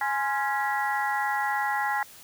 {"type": "harmonic tone with a mistuned harmonic", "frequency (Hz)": 277.2, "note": "C#4", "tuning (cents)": 0, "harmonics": [3, 4, 5, 6, 7], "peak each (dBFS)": [-27, -34, -34, -33, -31], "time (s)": [0.01, 2.03], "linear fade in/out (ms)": 2, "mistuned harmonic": 4, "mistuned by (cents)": -97, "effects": ["white hiss -49 dBFS RMS until 2.23 s"]}